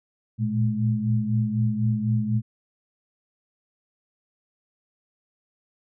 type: tone cluster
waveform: sine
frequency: 114.1 / 118.1 / 212.3 Hz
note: A#2 / A#2 / G#3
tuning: -37 / +23 / +38 cents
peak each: -25 dBFS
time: 0.38-2.42 s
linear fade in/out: 50 ms
effects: none